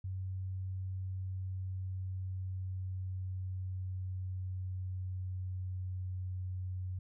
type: tone with pitch glide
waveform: sine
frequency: 94 to 92.23 Hz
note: F#2 to F#2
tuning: +28 to -5 cents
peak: -36 dBFS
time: 0.04-6.99 s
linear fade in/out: 5 ms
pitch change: -33 cents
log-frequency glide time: 0.97-6.33 s
effects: none